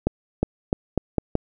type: accelerating click train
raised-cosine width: 2 ms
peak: -6 dBFS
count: 6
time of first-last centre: 0.07-1.353 s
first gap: 360 ms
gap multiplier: 0.83
effects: none